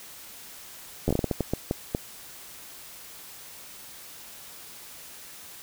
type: slowing click train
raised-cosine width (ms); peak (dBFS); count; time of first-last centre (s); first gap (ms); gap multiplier
2; -11; 12; 1.08-1.949; 11; 1.36
effects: white hiss -45 dBFS RMS until 5.62 s